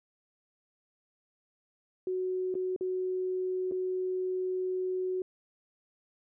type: tone with dropouts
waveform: sine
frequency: 370.1 Hz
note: F#4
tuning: in tune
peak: -29 dBFS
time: 2.07-5.22 s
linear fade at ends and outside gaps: 2 ms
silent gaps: 2.542-2.552 / 2.763-2.809 / 3.713-3.72 s
effects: none